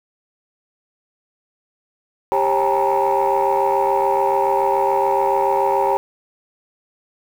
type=tone cluster; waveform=sine; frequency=395.5 / 543 / 798 / 885 / 952 Hz; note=G4 / C#5 / G5 / A5 / A#5; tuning=+15 / -36 / +31 / +10 / +36 cents; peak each=-20 dBFS; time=2.32-5.97 s; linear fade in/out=0 ms; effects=tanh soft clip ceiling -9 dBFS + 7-bit